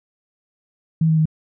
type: tone with pitch steps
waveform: sine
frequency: 161.1 / 158.97 / 156.88 Hz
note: E3 / D#3 / D#3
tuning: -39 / +38 / +15 cents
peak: -13 dBFS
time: 1.01-1.256 s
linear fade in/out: 5 ms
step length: 82 ms
effects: none